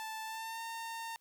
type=tone with pitch glide; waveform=sawtooth; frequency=880 to 912.1 Hz; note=A5 to A#5; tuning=0 to -38 cents; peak=-36 dBFS; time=0-1.16 s; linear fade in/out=0 ms; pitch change=+62 cents; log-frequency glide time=0.24-0.61 s; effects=white hiss -74 dBFS RMS until 1.2 s